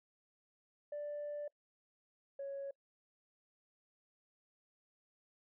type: tone pair in turn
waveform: sine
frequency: 587.3 / 554.3 Hz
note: D5 / C#5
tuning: 0 / 0 cents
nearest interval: minor second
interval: 100 cents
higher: first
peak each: -38 / -39 dBFS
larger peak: first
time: 0.92-1.48 / 2.39-2.71 s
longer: first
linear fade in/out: 5 ms
effects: noise-tail reverb RT60 0.1 s tail -26 dB re dry + tanh soft clip ceiling -37 dBFS